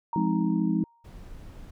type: tone with exponential decay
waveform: sine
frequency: 932.3 Hz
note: A#5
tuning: in tune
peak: -27 dBFS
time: 0.13-1.15 s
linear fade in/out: 2 ms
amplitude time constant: 220 ms
type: chord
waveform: sine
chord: F minor seventh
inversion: none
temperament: just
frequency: 174.61 / 209.5 / 261.9 / 314.3 Hz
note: F3 / Ab3 / C4 / Eb4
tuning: 0 / +15 / +2 / +18 cents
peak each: -27 / -27 / -31 / -28 dBFS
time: 0.16-0.84 s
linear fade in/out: 2 ms
type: noise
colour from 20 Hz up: brown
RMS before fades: -43 dBFS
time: 1.04-1.71 s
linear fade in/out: 10 ms
effects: none